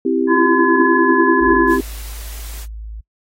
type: chord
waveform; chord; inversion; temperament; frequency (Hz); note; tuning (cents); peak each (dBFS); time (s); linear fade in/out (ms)
sine; C major; none; equal; 261.6 / 329.6 / 392; C4 / E4 / G4; 0 / 0 / 0; -18; 0.05-1.81; 5
type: harmonic tone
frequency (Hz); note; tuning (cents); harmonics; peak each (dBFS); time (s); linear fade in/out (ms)
339.7; F4; -48; 1 / 3 / 5; -17 / -17 / -17; 0.27-1.79; 50
type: tone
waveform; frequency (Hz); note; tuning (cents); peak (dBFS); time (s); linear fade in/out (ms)
sine; 54; A1; -32; -27; 1.4-3.01; 10
type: noise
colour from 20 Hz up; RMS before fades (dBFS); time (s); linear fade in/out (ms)
white; -36; 1.67-2.67; 50
effects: noise-tail reverb RT60 0.1 s tail -23 dB re dry + AAC 48 kbps